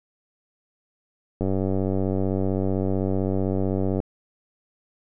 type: click train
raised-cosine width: 2 ms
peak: -12 dBFS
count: 249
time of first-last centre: 1.41-4.001 s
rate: 95.7 Hz
effects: none